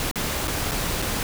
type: noise with dropouts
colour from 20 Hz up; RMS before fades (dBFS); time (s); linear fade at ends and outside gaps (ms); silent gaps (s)
pink; -26; 0-1.23; 1; 0.113-0.157 / 0.474-0.479 / 0.712-0.717 / 1.019-1.023
effects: none